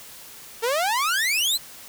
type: exponential sweep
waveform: sawtooth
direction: up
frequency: 439.9 to 4248 Hz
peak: -17 dBFS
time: 0.62-1.58 s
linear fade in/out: 20 ms
effects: white hiss -43 dBFS RMS until 1.88 s

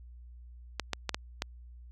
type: clicks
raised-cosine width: 0.2 ms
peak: -13 dBFS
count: 5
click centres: 0.797 / 0.933 / 1.093 / 1.145 / 1.421 s
effects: added 60 Hz sine -47 dBFS peak until 1.91 s

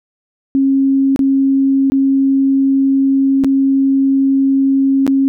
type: tone with dropouts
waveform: sine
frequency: 271.1 Hz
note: C#4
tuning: 38 cents flat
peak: -9 dBFS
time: 0.55-5.28 s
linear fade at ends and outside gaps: 0 ms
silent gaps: 1.161-1.192 / 1.9-1.92 / 3.438-3.445 / 5.066-5.077 s
effects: none

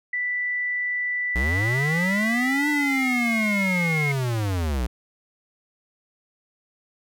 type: tone with pitch glide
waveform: sine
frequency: 1975.5 to 2154 Hz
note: B6 to C7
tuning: 0 to +50 cents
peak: -23 dBFS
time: 0.13-4.12 s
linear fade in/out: 5 ms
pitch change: +150 cents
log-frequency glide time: 2.7-3.09 s
type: linear two-way sweep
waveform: square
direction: up then down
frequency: 55.8 to 298.7 to 55.8 Hz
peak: -23 dBFS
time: 1.35-4.87 s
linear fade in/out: 10 ms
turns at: 2.69 s
effects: none

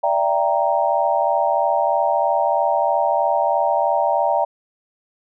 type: chord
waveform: sine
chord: E half-diminished seventh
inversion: third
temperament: equal with one note detuned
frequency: 587.3 / 670.4 / 784 / 932.3 Hz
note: D5 / E5 / G5 / Bb5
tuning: 0 / +29 / 0 / 0 cents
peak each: -21 dBFS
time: 0.03-4.45 s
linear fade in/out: 10 ms
effects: none

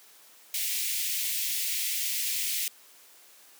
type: high-pass noise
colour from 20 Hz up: white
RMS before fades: -30 dBFS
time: 0.54-2.68 s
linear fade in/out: 2 ms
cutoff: 2000 Hz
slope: 48 dB/octave
effects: white hiss -55 dBFS RMS until 3.59 s + high-pass 300 Hz 12 dB/octave

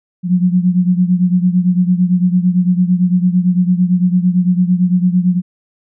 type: beating tone pair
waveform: sine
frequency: 178.1 / 187 Hz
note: F3 / F#3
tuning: +34 / +19 cents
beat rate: 8.9 Hz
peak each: -11 / -15 dBFS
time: 0.23-5.42 s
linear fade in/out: 50 ms
effects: none

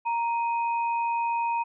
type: tone pair together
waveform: sine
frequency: 932.3 / 2509 Hz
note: A#5 / D#7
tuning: 0 / +14 cents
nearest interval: octave + perfect fourth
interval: 1714 cents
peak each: -24 / -36 dBFS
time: 0.05-1.64 s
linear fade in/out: 20 ms
effects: none

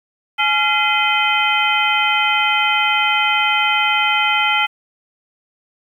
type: tone cluster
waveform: sine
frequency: 845 / 1379 / 2052 / 2518 / 3098 Hz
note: G#5 / F6 / C7 / D#7 / G7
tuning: +30 / -22 / -34 / +20 / -21 cents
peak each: -20 dBFS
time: 0.38-4.67 s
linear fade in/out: 20 ms
effects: 8-bit

